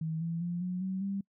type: tone with pitch steps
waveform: sine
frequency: 160 / 166.79 / 173.88 / 181.26 / 188.96 / 196.98 Hz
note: D#3 / E3 / F3 / F#3 / F#3 / G3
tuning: +49 / +21 / -7 / -35 / +37 / +9 cents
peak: -31 dBFS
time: 0.01-1.21 s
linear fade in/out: 5 ms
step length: 200 ms
effects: noise-tail reverb RT60 0.1 s tail -26 dB re dry